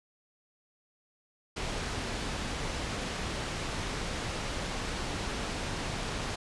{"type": "low-pass noise", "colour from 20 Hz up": "pink", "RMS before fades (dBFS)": -35, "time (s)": [1.56, 6.36], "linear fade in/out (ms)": 10, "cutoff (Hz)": 6200, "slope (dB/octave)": 12, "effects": ["resampled to 24000 Hz"]}